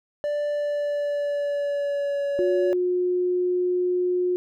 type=tone with pitch glide; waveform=triangle; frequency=587 to 566 Hz; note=D5 to C#5; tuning=-1 to +36 cents; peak=-21 dBFS; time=0.24-2.73 s; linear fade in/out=0 ms; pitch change=-63 cents; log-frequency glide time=0.49-2.24 s
type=tone; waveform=sine; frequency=360 Hz; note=F#4; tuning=47 cents flat; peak=-20 dBFS; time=2.39-4.36 s; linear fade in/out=0 ms
effects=none